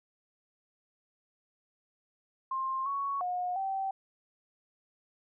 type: tone with pitch steps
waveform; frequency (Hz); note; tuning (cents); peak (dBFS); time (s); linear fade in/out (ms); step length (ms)
sine; 1058 / 1113 / 721 / 774; C6 / C#6 / F#5 / G5; +19 / +7 / -45 / -22; -30; 2.51-3.91; 5; 350
effects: none